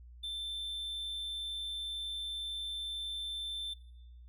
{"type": "tone", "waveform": "triangle", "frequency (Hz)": 3549, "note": "A7", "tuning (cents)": 14, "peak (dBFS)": -35, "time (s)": [0.23, 3.74], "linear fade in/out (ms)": 10, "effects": ["noise-tail reverb RT60 0.9 s tail -19 dB re dry", "added 60 Hz sine -50 dBFS peak until 4.28 s"]}